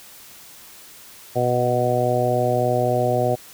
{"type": "harmonic tone with a mistuned harmonic", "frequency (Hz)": 123.47, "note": "B2", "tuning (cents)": 0, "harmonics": [1, 2, 3, 4, 5, 6], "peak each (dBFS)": [-24, -29, -26, -24, -22, -24], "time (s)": [1.35, 3.36], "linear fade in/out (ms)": 20, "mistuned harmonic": 1, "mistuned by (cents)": -21, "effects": ["white hiss -44 dBFS RMS until 3.53 s"]}